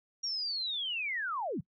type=linear sweep; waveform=sine; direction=down; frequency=5670 to 110 Hz; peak=-32 dBFS; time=0.23-1.61 s; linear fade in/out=10 ms; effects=noise-tail reverb RT60 0.1 s tail -24 dB re dry